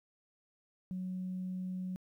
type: tone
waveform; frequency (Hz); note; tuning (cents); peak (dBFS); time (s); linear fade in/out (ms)
sine; 184.4; F#3; -6; -35; 0.91-1.96; 0
effects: tanh soft clip ceiling -31 dBFS + 12-bit